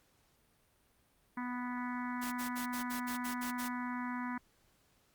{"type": "harmonic tone", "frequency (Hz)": 246.9, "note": "B3", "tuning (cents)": 0, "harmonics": [1, 3, 4, 5, 6, 7, 8, 9], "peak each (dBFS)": [-38, -52, -42, -49, -48, -49, -49, -56], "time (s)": [1.37, 4.38], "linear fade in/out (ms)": 5}
{"type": "noise bursts", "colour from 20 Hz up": "white", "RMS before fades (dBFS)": -44, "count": 9, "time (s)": [2.21, 3.688], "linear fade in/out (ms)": 20, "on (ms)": 110, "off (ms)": 61}
{"effects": ["pink hiss -71 dBFS RMS until 5.14 s", "Opus 48 kbps"]}